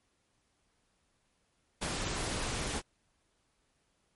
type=noise with ADSR envelope; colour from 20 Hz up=pink; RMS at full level=-33 dBFS; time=1.81-2.82 s; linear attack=17 ms; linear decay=16 ms; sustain=-2 dB; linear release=43 ms; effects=pink hiss -75 dBFS RMS until 4.15 s + MP3 48 kbps